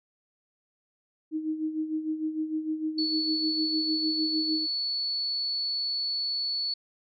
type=tone with tremolo; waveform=sine; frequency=312.8 Hz; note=D#4; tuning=9 cents sharp; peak=-25 dBFS; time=1.31-4.67 s; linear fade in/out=50 ms; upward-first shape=sine; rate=6.6 Hz; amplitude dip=65%
type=tone; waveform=sine; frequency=4431 Hz; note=C#8; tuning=2 cents flat; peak=-27 dBFS; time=2.98-6.74 s; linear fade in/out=5 ms
effects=none